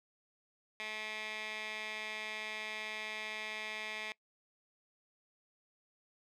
15% pulse tone with band-pass filter, 215.5 Hz, A3, 36 cents flat, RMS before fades -42 dBFS, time 0.8-4.12 s, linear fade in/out 0 ms, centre 2600 Hz, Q 2.4, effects noise-tail reverb RT60 0.1 s tail -22 dB re dry

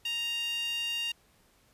sawtooth tone with high-pass filter, 932.3 Hz, A#5, in tune, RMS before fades -33 dBFS, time 0.05-1.12 s, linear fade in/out 5 ms, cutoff 2900 Hz, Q 6.8, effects pink hiss -65 dBFS RMS until 1.73 s + resampled to 32000 Hz

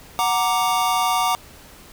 square chord, Gb augmented, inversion none, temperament equal, 740 / 932.3 / 1174.7 Hz, Gb5 / Bb5 / D6, 0 / 0 / 0 cents, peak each -23 dBFS, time 0.19-1.35 s, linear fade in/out 0 ms, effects pink hiss -45 dBFS RMS until 1.92 s

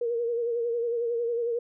sine tone with vibrato, 470 Hz, A#4, 14 cents sharp, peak -25 dBFS, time 0.01-1.59 s, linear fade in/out 5 ms, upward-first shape sine, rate 11 Hz, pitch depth 45 cents each way, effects none

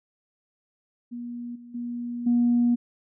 sine tone with level steps, 240 Hz, B3, 49 cents flat, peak -32 / -42 / -29 / -17 dBFS, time 1.11-2.76 s, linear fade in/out 20 ms, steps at 1.55 / 1.74 / 2.26 s, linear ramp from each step 10 ms, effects tanh soft clip ceiling -13 dBFS

